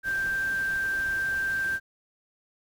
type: tone in noise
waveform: sine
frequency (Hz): 1572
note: G6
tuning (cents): +4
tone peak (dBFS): -25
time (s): 0.03-1.8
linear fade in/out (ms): 50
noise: pink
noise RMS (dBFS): -43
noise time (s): 0.03-1.8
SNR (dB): +15
effects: none